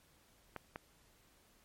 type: clicks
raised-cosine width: 0.5 ms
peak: -27 dBFS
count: 2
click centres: 0.563 / 0.759 s
effects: pink hiss -68 dBFS RMS until 1.64 s + MP3 64 kbps